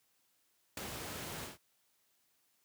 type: noise with ADSR envelope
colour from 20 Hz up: pink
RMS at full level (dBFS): -37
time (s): 0.77-1.58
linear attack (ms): 4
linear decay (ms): 10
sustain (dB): -6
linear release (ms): 150
effects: white hiss -75 dBFS RMS until 2.64 s + high-pass 80 Hz 12 dB/octave

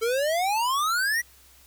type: exponential sweep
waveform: square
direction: up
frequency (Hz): 440 to 1967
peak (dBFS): -23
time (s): 0.01-1.22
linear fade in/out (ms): 20
effects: added 65 Hz sine -58 dBFS peak until 1.66 s + white hiss -55 dBFS RMS until 1.66 s

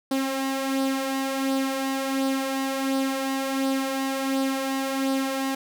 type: tone with flanger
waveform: sawtooth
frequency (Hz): 268.7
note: C4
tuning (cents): +46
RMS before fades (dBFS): -26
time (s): 0.11-5.55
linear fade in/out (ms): 5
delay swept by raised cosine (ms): 0.21 to 2.71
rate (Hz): 1.4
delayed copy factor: +0.5
effects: none

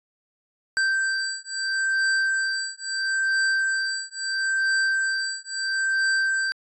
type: beating tone pair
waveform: square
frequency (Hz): 1563 / 1563.75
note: G6 / G6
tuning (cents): -6 / -5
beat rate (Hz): 0.75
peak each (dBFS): -26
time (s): 0.77-6.52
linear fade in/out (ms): 0
effects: resampled to 22050 Hz

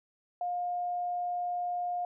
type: tone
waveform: sine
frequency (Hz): 710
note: F5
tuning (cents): +28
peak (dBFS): -30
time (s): 0.41-2.05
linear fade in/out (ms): 2
effects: none

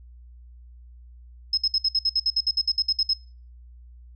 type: tone bursts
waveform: sine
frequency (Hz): 5160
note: E8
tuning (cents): -38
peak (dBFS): -18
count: 16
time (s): 1.53-3.135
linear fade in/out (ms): 5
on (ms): 45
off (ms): 59
effects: noise-tail reverb RT60 0.4 s tail -25 dB re dry + added 60 Hz sine -44 dBFS peak until 4.15 s

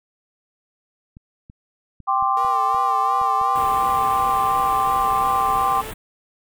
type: clicks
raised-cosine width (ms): 5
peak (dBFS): -29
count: 11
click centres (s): 1.169 / 1.499 / 2.003 / 2.225 / 2.448 / 2.746 / 3.215 / 3.414 / 4.029 / 4.341 / 4.515
type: chord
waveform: sine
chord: G suspended fourth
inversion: none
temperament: equal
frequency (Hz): 784 / 1046.5 / 1174.7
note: G5 / C6 / D6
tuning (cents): 0 / 0 / 0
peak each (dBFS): -21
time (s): 2.07-5.82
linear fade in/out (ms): 20
type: tone with vibrato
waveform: sawtooth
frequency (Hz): 460.3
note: A#4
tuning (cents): -22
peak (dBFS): -30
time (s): 2.37-5.91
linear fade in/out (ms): 0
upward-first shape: sine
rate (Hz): 2.8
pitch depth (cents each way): 96
type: band-stop noise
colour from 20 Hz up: pink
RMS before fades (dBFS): -34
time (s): 3.55-5.94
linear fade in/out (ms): 10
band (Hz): 3500 to 7500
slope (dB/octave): 48
effects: none

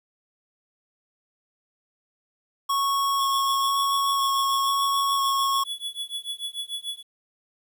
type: tone with vibrato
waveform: square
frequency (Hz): 1100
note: C#6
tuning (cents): -14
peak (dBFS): -22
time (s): 2.69-5.64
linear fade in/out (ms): 10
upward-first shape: square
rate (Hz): 1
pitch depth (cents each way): 8
type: tone with tremolo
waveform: square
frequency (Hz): 3406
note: G#7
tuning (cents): +43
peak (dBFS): -27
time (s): 3.18-7.03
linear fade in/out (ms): 50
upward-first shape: triangle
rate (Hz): 6.8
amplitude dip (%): 100
effects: 10-bit

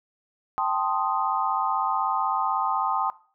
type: chord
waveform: sine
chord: A half-diminished seventh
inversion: third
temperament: equal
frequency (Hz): 784 / 880 / 1046.5 / 1244.5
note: G5 / A5 / C6 / Eb6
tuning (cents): 0 / 0 / 0 / 0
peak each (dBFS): -28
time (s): 0.58-3.1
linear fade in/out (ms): 0
effects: noise-tail reverb RT60 0.4 s tail -18 dB re dry

